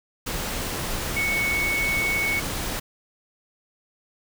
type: tone in noise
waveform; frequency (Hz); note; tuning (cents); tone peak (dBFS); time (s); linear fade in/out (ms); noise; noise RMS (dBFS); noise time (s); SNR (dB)
sine; 2217; C#7; 0; -22; 1.16-2.4; 10; pink; -29; 0.26-2.8; +4
effects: none